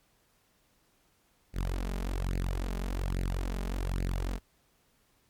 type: tone with flanger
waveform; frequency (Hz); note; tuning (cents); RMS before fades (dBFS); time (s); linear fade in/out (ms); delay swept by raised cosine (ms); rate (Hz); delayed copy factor
sawtooth; 45.47; F#1; -29; -32; 1.53-4.4; 50; 0.43 to 4.93; 1.2; +0.8
effects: pink hiss -69 dBFS RMS until 5.29 s + MP3 96 kbps